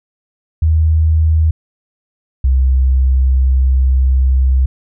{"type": "tone pair in turn", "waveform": "sine", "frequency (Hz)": [79.2, 65.22], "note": ["D#2", "C2"], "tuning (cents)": [31, -5], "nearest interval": "minor third", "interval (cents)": 336, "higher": "first", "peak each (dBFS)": -8, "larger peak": "neither", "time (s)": [[0.62, 1.51], [2.44, 4.66]], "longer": "second", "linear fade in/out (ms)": 5, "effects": []}